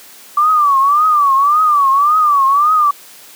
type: tone with vibrato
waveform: sine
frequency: 1164 Hz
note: D6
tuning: 16 cents flat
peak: -8 dBFS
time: 0.37-2.91 s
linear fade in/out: 5 ms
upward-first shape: triangle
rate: 1.8 Hz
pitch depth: 160 cents each way
effects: white hiss -39 dBFS RMS until 3.35 s + high-pass 200 Hz 12 dB/octave